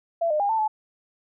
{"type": "tone with pitch steps", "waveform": "sine", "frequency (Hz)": [672, 607, 809, 889, 863], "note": ["E5", "D#5", "G#5", "A5", "A5"], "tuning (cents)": [33, -43, -46, 18, -34], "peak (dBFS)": -20, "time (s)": [0.21, 0.68], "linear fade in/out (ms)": 10, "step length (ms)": 94, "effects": []}